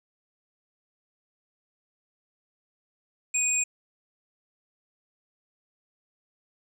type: tone pair together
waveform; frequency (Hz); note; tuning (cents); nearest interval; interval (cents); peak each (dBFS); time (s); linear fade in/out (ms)
sine; 2481 / 7435; D#7 / A#8; -6 / -5; octave + perfect fifth; 1901; -28 / -23; 3.34-3.64; 10
effects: tanh soft clip ceiling -16 dBFS + 10-bit